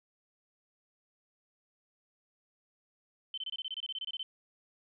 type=tone bursts; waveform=sine; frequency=3075 Hz; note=G7; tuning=34 cents flat; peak=-35 dBFS; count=15; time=3.34-4.23 s; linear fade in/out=2 ms; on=36 ms; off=25 ms; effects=none